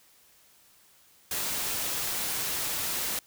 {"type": "noise", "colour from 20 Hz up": "white", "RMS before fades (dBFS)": -31, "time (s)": [1.31, 3.19], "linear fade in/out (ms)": 2, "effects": ["white hiss -60 dBFS RMS until 3.26 s"]}